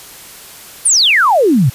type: exponential sweep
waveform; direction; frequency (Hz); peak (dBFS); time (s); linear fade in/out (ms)
sine; down; 10100 to 113.5; -7; 0.85-1.7; 10
effects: white hiss -35 dBFS RMS until 1.74 s + resampled to 32000 Hz